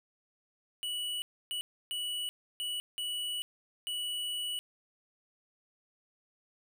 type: tone bursts at uneven times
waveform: square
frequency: 2945 Hz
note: F#7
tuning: 9 cents flat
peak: -34 dBFS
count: 6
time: 0.83-1.22 / 1.51-1.61 / 1.91-2.29 / 2.6-2.8 / 2.98-3.42 / 3.87-4.59 s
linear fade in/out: 0 ms
effects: none